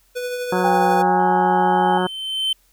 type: tone with tremolo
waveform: square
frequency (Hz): 493.9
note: B4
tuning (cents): 0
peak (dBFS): -23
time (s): 0.15-1.03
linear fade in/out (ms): 20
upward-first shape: triangle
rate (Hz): 12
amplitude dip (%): 35
type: harmonic tone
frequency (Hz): 182.8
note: F#3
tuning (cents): -21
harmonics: 1 / 2 / 3 / 4 / 5 / 6 / 7 / 8 / 9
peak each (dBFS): -23 / -22 / -28 / -26 / -25 / -31 / -31 / -30 / -33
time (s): 0.52-2.07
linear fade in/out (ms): 5
type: tone with pitch glide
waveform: sine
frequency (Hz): 805 to 833.9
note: G5 to G#5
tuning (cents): +46 to +7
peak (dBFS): -16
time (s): 0.64-1.98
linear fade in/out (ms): 5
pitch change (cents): +61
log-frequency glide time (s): 0.93-1.28
type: tone with exponential growth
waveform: triangle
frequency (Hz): 3086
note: G7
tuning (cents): -28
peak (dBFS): -15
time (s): 1.19-2.53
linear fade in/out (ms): 5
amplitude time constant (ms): 290
effects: added 43 Hz sine -60 dBFS peak until 2.72 s + white hiss -60 dBFS RMS until 2.72 s